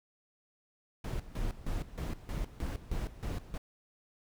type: noise with tremolo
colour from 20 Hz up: brown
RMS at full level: -35 dBFS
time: 1.04-3.58 s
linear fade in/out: 5 ms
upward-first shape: square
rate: 3.2 Hz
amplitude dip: 80%
effects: none